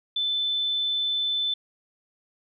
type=tone; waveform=sine; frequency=3520 Hz; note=A7; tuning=in tune; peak=-23 dBFS; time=0.16-1.54 s; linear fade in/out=5 ms; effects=none